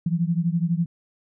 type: beating tone pair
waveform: sine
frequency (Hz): 165.4 / 177.4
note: E3 / F3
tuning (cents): +6 / +27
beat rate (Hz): 12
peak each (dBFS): -22 / -24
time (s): 0.06-0.86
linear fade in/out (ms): 5
effects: none